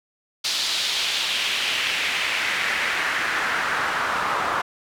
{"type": "noise with band-pass filter sweep", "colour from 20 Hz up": "pink", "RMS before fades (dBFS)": -24, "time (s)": [0.44, 4.62], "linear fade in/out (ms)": 10, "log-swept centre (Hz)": [4200, 1100], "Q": 2.1, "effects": []}